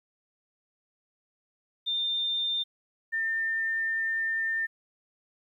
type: tone pair in turn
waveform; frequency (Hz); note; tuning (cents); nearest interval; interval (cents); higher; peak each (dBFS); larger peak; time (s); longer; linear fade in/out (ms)
sine; 3605 / 1802.5; A7 / A6; +41 / +41; octave; 1200; first; -26; neither; 1.86-2.64 / 3.12-4.67; second; 20
effects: 11-bit